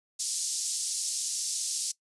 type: band-pass noise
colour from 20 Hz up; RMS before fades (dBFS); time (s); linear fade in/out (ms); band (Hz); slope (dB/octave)
pink; -32; 0.19-1.92; 10; 5200 to 10000; 24
effects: noise-tail reverb RT60 0.1 s tail -20 dB re dry + resampled to 24000 Hz